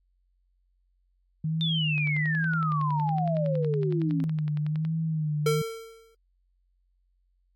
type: tone with vibrato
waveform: sine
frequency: 155.56 Hz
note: D#3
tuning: in tune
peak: -25 dBFS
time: 1.44-5.62 s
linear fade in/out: 5 ms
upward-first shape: sine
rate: 1.2 Hz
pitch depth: 69 cents each way
type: exponential sweep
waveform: sine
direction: down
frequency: 3631 to 261.6 Hz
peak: -27 dBFS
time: 1.61-4.24 s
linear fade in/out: 0 ms
type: click train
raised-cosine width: 0.3 ms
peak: -28 dBFS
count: 32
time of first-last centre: 1.98-4.85 s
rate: 10.8 Hz
type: tone with exponential decay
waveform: square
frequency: 452.2 Hz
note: A4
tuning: 47 cents sharp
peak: -21 dBFS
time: 5.46-6.15 s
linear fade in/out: 5 ms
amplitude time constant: 150 ms
effects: added 45 Hz sine -66 dBFS peak until 7.55 s + AAC 64 kbps